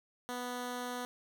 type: tone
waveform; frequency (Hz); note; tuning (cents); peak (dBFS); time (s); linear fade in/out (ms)
10% pulse; 246.7; B3; -2; -29; 0.29-1.05; 0
effects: none